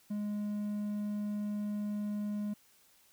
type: tone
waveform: triangle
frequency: 207.7 Hz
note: G#3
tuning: in tune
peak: -31 dBFS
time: 0.1-2.54 s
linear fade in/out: 10 ms
effects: white hiss -65 dBFS RMS until 3.12 s